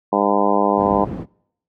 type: harmonic tone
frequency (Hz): 101.4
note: G#2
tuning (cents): -41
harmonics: 2 / 3 / 4 / 5 / 6 / 7 / 8 / 9 / 10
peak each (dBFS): -23 / -23 / -23 / -23 / -23 / -23 / -23 / -23 / -23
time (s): 0.12-1.05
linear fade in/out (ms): 10
type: low-pass noise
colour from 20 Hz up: white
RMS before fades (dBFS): -27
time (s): 0.76-1.26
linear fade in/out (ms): 50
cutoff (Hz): 260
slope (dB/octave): 12
effects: noise-tail reverb RT60 0.7 s tail -26 dB re dry + high-pass 60 Hz 12 dB/octave